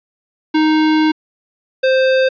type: tone pair in turn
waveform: square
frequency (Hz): 311.1 / 523.2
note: D#4 / C5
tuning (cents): 0 / 0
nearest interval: major sixth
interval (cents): 900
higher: second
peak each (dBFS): -11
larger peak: neither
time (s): 0.54-1.12 / 1.83-2.29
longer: first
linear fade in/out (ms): 10
effects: resampled to 11025 Hz + 8-bit